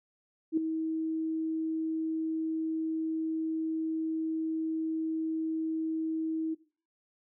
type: tone with ADSR envelope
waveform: sine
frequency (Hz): 320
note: D#4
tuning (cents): +49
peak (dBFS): -21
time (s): 0.52-6.55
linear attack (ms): 53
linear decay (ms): 3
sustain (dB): -8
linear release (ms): 18
effects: noise-tail reverb RT60 0.4 s tail -18 dB re dry